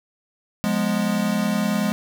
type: chord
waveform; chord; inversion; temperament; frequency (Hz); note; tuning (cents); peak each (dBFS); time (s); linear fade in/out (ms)
square; F diminished; none; equal with one note detuned; 177.26 / 207.7 / 246.9; F3 / Ab3 / Cb4; +26 / 0 / 0; -27 / -22 / -28; 0.64-1.92; 0
effects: none